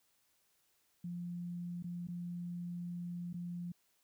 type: tone with dropouts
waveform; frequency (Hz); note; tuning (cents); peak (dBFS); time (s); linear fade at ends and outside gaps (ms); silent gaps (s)
sine; 174.61; F3; 0; -39; 1.04-3.72; 5; 1.826-1.841 / 2.072-2.084 / 3.33-3.341
effects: white hiss -75 dBFS RMS until 4.03 s